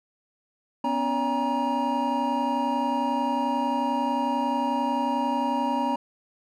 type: tone cluster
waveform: triangle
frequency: 250 / 281.2 / 571 / 819 / 944 Hz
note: B3 / C#4 / D5 / G#5 / A#5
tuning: +21 / +25 / -49 / -24 / +22 cents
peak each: -27 / -29 / -31 / -31 / -24 dBFS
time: 0.84-5.96 s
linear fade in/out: 5 ms
effects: none